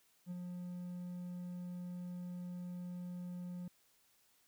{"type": "tone with ADSR envelope", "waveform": "triangle", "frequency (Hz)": 178.1, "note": "F3", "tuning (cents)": 34, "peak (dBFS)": -37, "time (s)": [0.26, 3.68], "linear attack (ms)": 50, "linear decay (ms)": 22, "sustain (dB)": -3, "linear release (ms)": 3, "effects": ["white hiss -72 dBFS RMS until 4.47 s"]}